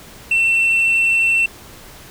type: tone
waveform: sine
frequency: 2694 Hz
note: E7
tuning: 37 cents sharp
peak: -10 dBFS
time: 0.31-1.46 s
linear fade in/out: 5 ms
effects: tanh soft clip ceiling -11 dBFS + pink hiss -40 dBFS RMS until 2.1 s